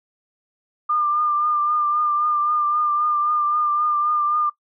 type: tone with vibrato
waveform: sine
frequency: 1200 Hz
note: D6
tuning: 37 cents sharp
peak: -17 dBFS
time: 0.89-4.5 s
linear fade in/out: 10 ms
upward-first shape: triangle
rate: 3.8 Hz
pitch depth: 33 cents each way
effects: noise-tail reverb RT60 0.1 s tail -22 dB re dry